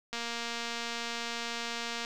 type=click train; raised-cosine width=0.2 ms; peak=-19 dBFS; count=450; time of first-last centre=0.13-2.049 s; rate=234 Hz; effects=none